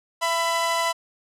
sawtooth tone pair together, 669.6 / 998 Hz, E5 / B5, +27 / +18 cents, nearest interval perfect fifth, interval 691 cents, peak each -22 / -19 dBFS, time 0.21-0.93 s, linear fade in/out 20 ms, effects low-pass 11000 Hz 12 dB/octave

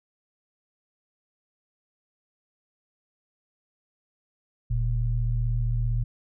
sine tone pair together, 41.37 / 116.8 Hz, E1 / A#2, +7 / +4 cents, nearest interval octave + tritone, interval 1797 cents, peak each -25 dBFS, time 4.7-6.04 s, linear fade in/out 10 ms, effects none

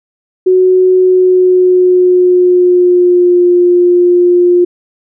sine tone with pitch glide, 370 to 353.9 Hz, F#4 to F4, 0 to +23 cents, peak -4 dBFS, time 0.46-4.65 s, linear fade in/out 10 ms, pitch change -77 cents, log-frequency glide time 0.96-3.45 s, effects none

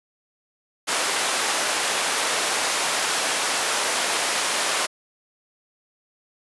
pink high-pass noise, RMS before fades -23 dBFS, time 0.87-4.87 s, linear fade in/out 20 ms, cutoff 630 Hz, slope 12 dB/octave, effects resampled to 24000 Hz

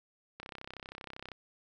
click train, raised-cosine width 0.3 ms, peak -27 dBFS, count 31, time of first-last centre 0.4-1.317 s, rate 32.7 Hz, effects none

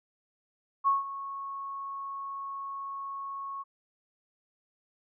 sine tone with ADSR envelope, 1101 Hz, C#6, 12 cents flat, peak -20 dBFS, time 0.84-3.64 s, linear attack 33 ms, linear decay 160 ms, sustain -15 dB, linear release 28 ms, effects none

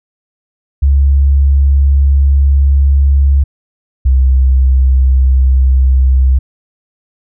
sine tone pair in turn, 69.3 / 65.24 Hz, C#2 / C2, 0 / -4 cents, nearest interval minor second, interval 104 cents, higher first, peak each -5 dBFS, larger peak neither, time 0.82-3.44 / 4.05-6.39 s, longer first, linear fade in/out 10 ms, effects none

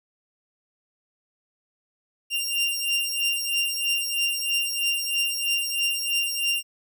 sawtooth beating tone pair, 2784 / 2787.1 Hz, F7 / F7, -6 / -4 cents, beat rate 3.1 Hz, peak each -23 dBFS, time 2.3-6.63 s, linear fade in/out 50 ms, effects none

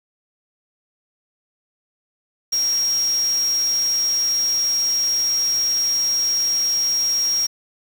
sine tone in noise, 5600 Hz, F8, 4 cents sharp, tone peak -17 dBFS, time 2.52-7.47 s, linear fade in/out 10 ms, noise white, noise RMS -34 dBFS, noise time 2.52-7.47 s, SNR +14 dB, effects none

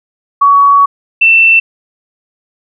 sine tone pair in turn, 1126 / 2678 Hz, C#6 / E7, +27 / +27 cents, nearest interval octave + minor third, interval 1500 cents, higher second, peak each -3 dBFS, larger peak neither, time 0.41-0.86 / 1.21-1.6 s, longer first, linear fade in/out 10 ms, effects none

